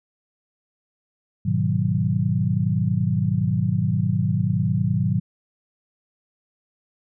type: chord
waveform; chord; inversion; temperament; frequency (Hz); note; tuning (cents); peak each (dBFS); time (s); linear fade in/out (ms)
sine; G# minor seventh; none; equal; 103.83 / 123.47 / 155.56 / 185; G#2 / B2 / D#3 / F#3; 0 / 0 / 0 / 0; -24; 1.45-5.2; 10
effects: none